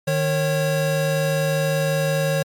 square tone pair together, 154.17 / 548 Hz, D#3 / C#5, -16 / -20 cents, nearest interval octave + minor seventh, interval 2196 cents, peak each -22 dBFS, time 0.07-2.43 s, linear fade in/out 10 ms, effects MP3 96 kbps

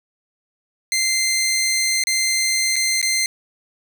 15% pulse tone with dropouts, 2083 Hz, C7, 8 cents flat, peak -11 dBFS, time 0.92-3.26 s, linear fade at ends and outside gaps 1 ms, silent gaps 2.038-2.07 / 2.758-2.763 / 3.015-3.027 s, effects none

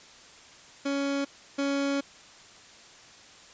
30% pulse tone pair in turn, 279.1 / 279.1 Hz, C#4 / C#4, +12 / +12 cents, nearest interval unison, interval 0 cents, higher neither, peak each -24 / -23 dBFS, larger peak second, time 0.85-1.25 / 1.58-2.01 s, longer second, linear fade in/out 10 ms, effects white hiss -51 dBFS RMS until 3.53 s + resampled to 16000 Hz

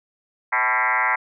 sine tone with frequency modulation, 1480 Hz, F#6, in tune, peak -17 dBFS, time 0.52-1.16 s, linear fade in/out 10 ms, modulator 120 Hz, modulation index 5.6, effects none

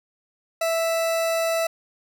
40% pulse tone, 659.3 Hz, E5, in tune, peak -20 dBFS, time 0.61-1.67 s, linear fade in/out 5 ms, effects none

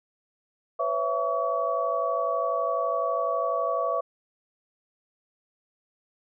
sine tone cluster, 504 / 556 / 664 / 1133 Hz, B4 / C#5 / E5 / C#6, +35 / +5 / +12 / +37 cents, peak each -31 / -31 / -28 / -28 dBFS, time 0.79-4.01 s, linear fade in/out 10 ms, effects none

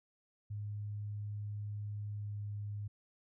sine tone with pitch glide, 103.83 to 103.23 Hz, G#2 to G#2, 0 to -10 cents, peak -38 dBFS, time 0.5-2.88 s, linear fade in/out 10 ms, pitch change -10 cents, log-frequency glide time 2.15-2.37 s, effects none

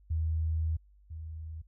sine tone pair in turn, 80 / 79.71 Hz, D#2 / D#2, +49 / +42 cents, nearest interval unison, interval 7 cents, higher first, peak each -27 / -38 dBFS, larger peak first, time 0.1-0.77 / 1.1-1.62 s, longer first, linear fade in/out 10 ms, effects added 50 Hz sine -57 dBFS peak until 1.67 s

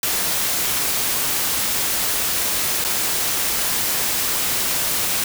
white noise with dropouts, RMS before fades -21 dBFS, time 0.03-5.24 s, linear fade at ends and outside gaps 2 ms, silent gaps 2.842-2.847 s, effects none

